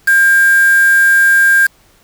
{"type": "tone with quantisation", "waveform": "sine", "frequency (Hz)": 1600, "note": "G6", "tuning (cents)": 35, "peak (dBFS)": -6, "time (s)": [0.07, 1.67], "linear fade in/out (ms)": 10, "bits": 3, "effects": ["pink hiss -50 dBFS RMS until 2.03 s"]}